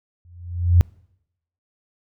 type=tone with exponential growth; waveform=sine; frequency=87.31 Hz; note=F2; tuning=in tune; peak=-7 dBFS; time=0.25-0.81 s; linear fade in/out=0 ms; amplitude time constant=120 ms; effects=noise-tail reverb RT60 0.8 s tail -26 dB re dry